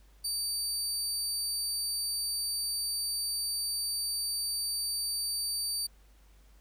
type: tone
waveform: 25% pulse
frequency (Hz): 4620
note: D8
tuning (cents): -29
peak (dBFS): -26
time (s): 0.24-5.87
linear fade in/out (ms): 10
effects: added 50 Hz sine -56 dBFS peak until 6.6 s + pink hiss -66 dBFS RMS until 6.6 s